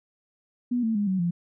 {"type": "tone with pitch steps", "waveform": "sine", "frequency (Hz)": [244.3, 224, 205.4, 188.38, 172.75], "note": ["B3", "A3", "G#3", "F#3", "F3"], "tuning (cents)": [-19, 31, -19, 31, -19], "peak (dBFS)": -22, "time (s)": [0.71, 1.31], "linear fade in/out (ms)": 10, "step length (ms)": 120, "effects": []}